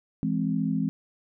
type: chord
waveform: sine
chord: E augmented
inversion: none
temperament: equal with one note detuned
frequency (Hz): 166.06 / 207.7 / 261.6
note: E3 / G#3 / B#3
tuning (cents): +13 / 0 / 0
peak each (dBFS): -28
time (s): 0.23-0.89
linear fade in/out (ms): 0
effects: none